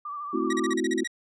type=tone with vibrato; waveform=sine; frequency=1170 Hz; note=D6; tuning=7 cents flat; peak=-32 dBFS; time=0.05-0.74 s; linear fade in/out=5 ms; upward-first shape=sine; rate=13 Hz; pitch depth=48 cents each way
type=chord; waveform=sine; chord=F# half-diminished seventh; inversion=first; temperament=equal; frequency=220 / 261.6 / 329.6 / 370 Hz; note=A3 / C4 / E4 / F#4; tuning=0 / 0 / 0 / 0 cents; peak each=-33 / -30 / -28 / -29 dBFS; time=0.33-1.04 s; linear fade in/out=10 ms
type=tone bursts; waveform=sawtooth; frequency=1908 Hz; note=A#6; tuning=40 cents sharp; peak=-25 dBFS; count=9; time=0.5-1.075 s; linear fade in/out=5 ms; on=31 ms; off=37 ms
effects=resampled to 22050 Hz